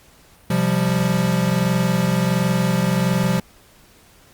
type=chord; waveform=square; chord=C suspended fourth; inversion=none; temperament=equal with one note detuned; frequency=129.46 / 174.61 / 196 Hz; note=C3 / F3 / G3; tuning=-18 / 0 / 0 cents; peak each=-23 / -20 / -23 dBFS; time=0.5-3.4 s; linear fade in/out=5 ms; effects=pink hiss -51 dBFS RMS until 4.33 s + Opus 48 kbps